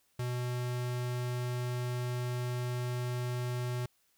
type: tone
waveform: square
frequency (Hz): 123.47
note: B2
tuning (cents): 0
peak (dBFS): -33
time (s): 0.19-3.86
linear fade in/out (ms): 5
effects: white hiss -72 dBFS RMS until 4.17 s